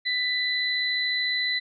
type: tone pair together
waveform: sine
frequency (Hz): 1987 / 4013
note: B6 / B7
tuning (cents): +10 / +27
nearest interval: octave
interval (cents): 1217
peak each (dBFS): -26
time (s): 0.05-1.6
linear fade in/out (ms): 20
effects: none